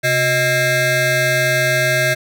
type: ring-modulated tone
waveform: 25% pulse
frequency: 493.9 Hz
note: B4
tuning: in tune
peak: -7 dBFS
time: 0.03-2.15 s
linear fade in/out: 20 ms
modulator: 1120 Hz
effects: none